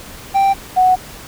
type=tone pair in turn; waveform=triangle / sine; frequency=784 / 740 Hz; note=G5 / F#5; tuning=0 / 0 cents; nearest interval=minor second; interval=100 cents; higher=first; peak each=-8 dBFS; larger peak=neither; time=0.34-0.54 / 0.76-0.96 s; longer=neither; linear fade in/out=20 ms; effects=pink hiss -35 dBFS RMS until 1.27 s